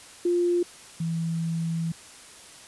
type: tone pair in turn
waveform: sine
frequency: 350 / 165.18 Hz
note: F4 / E3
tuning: +4 / +4 cents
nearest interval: octave + minor second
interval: 1300 cents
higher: first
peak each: -20 / -25 dBFS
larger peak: first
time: 0.25-0.63 / 1-1.92 s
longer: second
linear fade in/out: 5 ms
effects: white hiss -47 dBFS RMS until 2.67 s + resampled to 24000 Hz